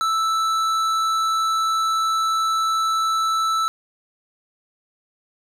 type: tone with tanh clipping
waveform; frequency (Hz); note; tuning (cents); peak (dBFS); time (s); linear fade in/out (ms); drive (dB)
sine; 1318.5; E6; 0; -20; 0.01-3.68; 0; 13
effects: none